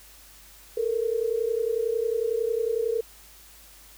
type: tone pair together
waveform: sine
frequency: 440.8 / 471.8 Hz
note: A4 / A#4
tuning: +3 / +21 cents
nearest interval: minor second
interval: 118 cents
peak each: -26 dBFS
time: 0.77-3.01 s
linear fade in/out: 5 ms
effects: added 50 Hz sine -55 dBFS peak until 3.97 s + white hiss -51 dBFS RMS until 3.97 s